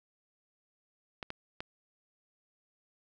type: clicks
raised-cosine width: 0.3 ms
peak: -22 dBFS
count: 3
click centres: 1.228 / 1.304 / 1.605 s
effects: none